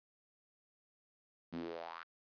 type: tone with high-pass filter sweep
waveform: sawtooth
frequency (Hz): 83.6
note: E2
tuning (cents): +25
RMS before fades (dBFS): -45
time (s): 1.52-2.04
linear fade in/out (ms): 20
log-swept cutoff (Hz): 200 to 1500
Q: 4.2
effects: resampled to 11025 Hz + 12-bit